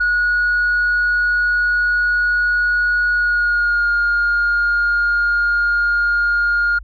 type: tone with pitch glide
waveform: sine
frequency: 1453 to 1417.4 Hz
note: F#6 to F6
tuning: -32 to +25 cents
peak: -12 dBFS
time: 0-6.79 s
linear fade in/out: 10 ms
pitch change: -43 cents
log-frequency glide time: 3.12-3.9 s
effects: tanh soft clip ceiling -11 dBFS + added 50 Hz sine -32 dBFS peak until 6.83 s